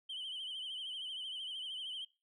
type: tone with vibrato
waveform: sine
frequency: 3078 Hz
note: G7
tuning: 32 cents flat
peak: -38 dBFS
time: 0.09-2.05 s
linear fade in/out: 10 ms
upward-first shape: triangle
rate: 13 Hz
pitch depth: 90 cents each way
effects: noise-tail reverb RT60 0.3 s tail -23 dB re dry + tanh soft clip ceiling -38 dBFS